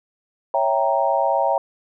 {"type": "chord", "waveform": "sine", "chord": "C# diminished seventh", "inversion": "none", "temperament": "equal", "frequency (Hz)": [554.4, 659.3, 784, 932.3], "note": ["C#5", "E5", "G5", "Bb5"], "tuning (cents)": [0, 0, 0, 0], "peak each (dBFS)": -22, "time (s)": [0.54, 1.58], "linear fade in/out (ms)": 2, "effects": []}